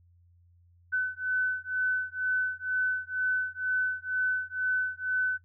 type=beating tone pair; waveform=sine; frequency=1508 / 1510.1 Hz; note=F#6 / F#6; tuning=+32 / +35 cents; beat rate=2.1 Hz; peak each=-30 / -30 dBFS; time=0.92-5.38 s; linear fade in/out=20 ms; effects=noise-tail reverb RT60 0.1 s tail -18 dB re dry + added 87 Hz sine -58 dBFS peak until 5.44 s